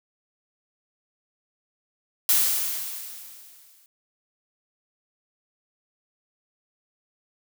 blue noise with exponential decay, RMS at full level -18 dBFS, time 2.29-3.86 s, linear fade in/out 1 ms, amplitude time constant 340 ms, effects none

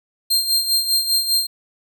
sawtooth tone with tremolo, 4186 Hz, C8, in tune, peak -11 dBFS, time 0.3-1.47 s, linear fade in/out 10 ms, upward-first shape sine, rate 5 Hz, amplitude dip 65%, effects none

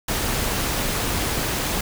pink noise with amplitude modulation, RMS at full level -22 dBFS, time 0.08-1.81 s, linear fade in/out 5 ms, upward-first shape sine, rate 256 Hz, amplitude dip 40%, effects none

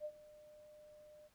sine tone with ADSR envelope, 603 Hz, D5, 46 cents sharp, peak -39 dBFS, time 0-1.29 s, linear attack 51 ms, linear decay 60 ms, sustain -18 dB, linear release 29 ms, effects pink hiss -73 dBFS RMS until 1.34 s

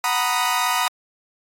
sawtooth chord, B major seventh, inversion second, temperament equal, 740 / 932.3 / 987.8 / 1244.5 Hz, F#5 / A#5 / B5 / D#6, 0 / 0 / 0 / 0 cents, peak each -22 / -22 / -20 / -20 dBFS, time 0.04-0.88 s, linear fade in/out 2 ms, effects AAC 48 kbps

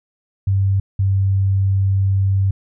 sine tone pair in turn, 97.5 / 97.15 Hz, G2 / G2, -9 / -15 cents, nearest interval unison, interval 6 cents, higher first, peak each -13 dBFS, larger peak neither, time 0.47-0.8 / 0.99-2.51 s, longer second, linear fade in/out 5 ms, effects none

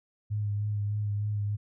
sine tone with vibrato, 103.83 Hz, G#2, in tune, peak -27 dBFS, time 0.3-1.57 s, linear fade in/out 20 ms, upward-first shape sine, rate 3.3 Hz, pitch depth 24 cents each way, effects none

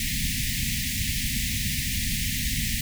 pink band-stop noise, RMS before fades -27 dBFS, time 0-2.81 s, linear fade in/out 2 ms, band 260 to 1800 Hz, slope 96 dB/octave, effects none

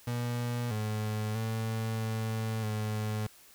35% pulse tone with pitch steps, 120.4 / 107.4 / 111.7 / 111 / 107.4 Hz, B2 / A2 / A2 / A2 / A2, -44 / -41 / +27 / +16 / -41 cents, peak -29 dBFS, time 0.07-3.27 s, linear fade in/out 5 ms, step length 640 ms, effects white hiss -57 dBFS RMS until 3.54 s

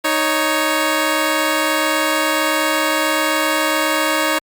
10% pulse tone pair together, 311.1 / 554.8 Hz, D#4 / C#5, 0 / +1 cents, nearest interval minor seventh, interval 1001 cents, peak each -10 dBFS, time 0.04-4.39 s, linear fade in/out 10 ms, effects Opus 48 kbps

